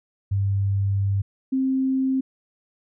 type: tone pair in turn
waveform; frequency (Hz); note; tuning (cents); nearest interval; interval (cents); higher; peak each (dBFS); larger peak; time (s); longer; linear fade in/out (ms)
sine; 98.9 / 264; G2 / C4; +16 / +16; octave + perfect fourth; 1700; second; -19; neither; 0.31-1.22 / 1.52-2.21; first; 10
effects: none